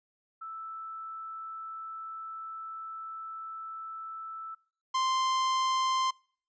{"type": "tone pair in turn", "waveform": ["sine", "45% pulse"], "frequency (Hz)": [1318.5, 1044.4], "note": ["E6", "C6"], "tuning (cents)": [0, -3], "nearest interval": "major third", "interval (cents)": 403, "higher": "first", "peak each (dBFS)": [-38, -26], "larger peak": "second", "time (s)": [[0.41, 4.55], [4.94, 6.11]], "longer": "first", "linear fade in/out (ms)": 10, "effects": ["noise-tail reverb RT60 0.5 s tail -26 dB re dry", "resampled to 16000 Hz"]}